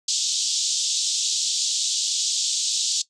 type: band-pass noise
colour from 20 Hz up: white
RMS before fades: -24 dBFS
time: 0.08-3.02 s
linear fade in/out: 5 ms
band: 3300 to 7600 Hz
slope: 48 dB/octave
effects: noise-tail reverb RT60 0.1 s tail -18 dB re dry + resampled to 22050 Hz